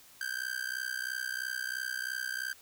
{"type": "tone with amplitude modulation", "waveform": "45% pulse", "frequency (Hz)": 1568, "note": "G6", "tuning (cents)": 0, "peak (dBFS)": -30, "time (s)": [0.21, 2.53], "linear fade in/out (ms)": 2, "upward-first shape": "sine", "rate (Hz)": 63, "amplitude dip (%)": 95, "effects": ["white hiss -57 dBFS RMS until 2.61 s"]}